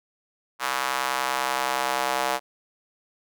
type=tone with high-pass filter sweep; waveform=square; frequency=65.2 Hz; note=C2; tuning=5 cents flat; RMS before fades=-26 dBFS; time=0.59-2.4 s; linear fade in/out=50 ms; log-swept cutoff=1100 to 730 Hz; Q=1.7; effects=none